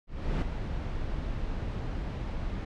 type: noise with ADSR envelope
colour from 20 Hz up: brown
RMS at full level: -26 dBFS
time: 0.07-2.65 s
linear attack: 350 ms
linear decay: 8 ms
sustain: -7 dB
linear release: 6 ms
effects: low-pass 4000 Hz 12 dB/octave